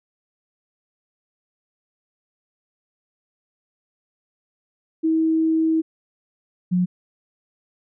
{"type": "tone pair in turn", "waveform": "sine", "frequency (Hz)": [321.1, 180.21], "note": ["E4", "F#3"], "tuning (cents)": [-45, -45], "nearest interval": "minor seventh", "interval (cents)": 1000, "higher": "first", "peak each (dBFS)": -16, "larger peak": "neither", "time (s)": [[5.03, 5.82], [6.71, 6.86]], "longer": "first", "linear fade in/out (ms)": 20, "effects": []}